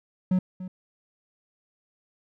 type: tone with echo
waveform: triangle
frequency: 184.2 Hz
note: F#3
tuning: 7 cents flat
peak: -17 dBFS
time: 0.31-0.39 s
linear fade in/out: 5 ms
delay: 290 ms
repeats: 1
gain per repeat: -14 dB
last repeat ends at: 0.68 s
effects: none